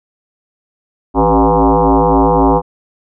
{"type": "tone with frequency modulation", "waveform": "sine", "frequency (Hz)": 273.1, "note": "C#4", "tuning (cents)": -26, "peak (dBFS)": -7, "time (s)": [1.14, 2.62], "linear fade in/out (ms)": 50, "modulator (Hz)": 110, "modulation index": 6.7, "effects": []}